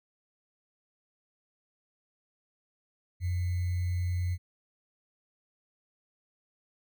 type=tone with sample-and-hold; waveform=sine; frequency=89 Hz; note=F2; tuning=33 cents sharp; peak=-27 dBFS; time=3.2-4.38 s; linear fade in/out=50 ms; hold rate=2100 Hz; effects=none